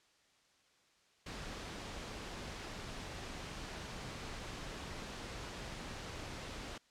pink noise, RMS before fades -45 dBFS, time 1.26-6.78 s, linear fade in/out 5 ms, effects white hiss -70 dBFS RMS until 6.9 s + low-pass 6000 Hz 12 dB/octave

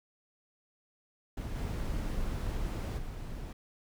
brown noise with level steps, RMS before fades -37 / -34 / -40 dBFS, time 1.37-3.53 s, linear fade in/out 5 ms, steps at 1.55 / 2.97 s, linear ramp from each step 20 ms, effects none

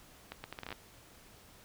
accelerating click train, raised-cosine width 0.3 ms, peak -25 dBFS, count 10, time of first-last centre 0.32-0.726 s, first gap 120 ms, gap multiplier 0.72, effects pink hiss -58 dBFS RMS until 1.64 s

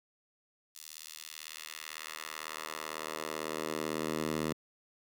10% pulse tone with high-pass filter sweep, 78 Hz, D#2, 5 cents sharp, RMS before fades -39 dBFS, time 0.75-4.53 s, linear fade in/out 5 ms, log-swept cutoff 5400 to 180 Hz, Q 0.84, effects none

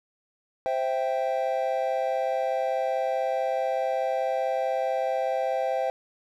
triangle chord, C major, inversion none, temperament equal, 523.3 / 659.3 / 784 Hz, C5 / E5 / G5, 0 / 0 / 0 cents, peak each -26 / -27 / -27 dBFS, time 0.66-5.9 s, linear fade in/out 0 ms, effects none

